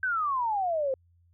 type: exponential sweep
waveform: sine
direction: down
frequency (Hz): 1568 to 513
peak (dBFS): -25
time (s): 0.03-0.94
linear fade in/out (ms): 2
effects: added 86 Hz sine -60 dBFS peak until 1.33 s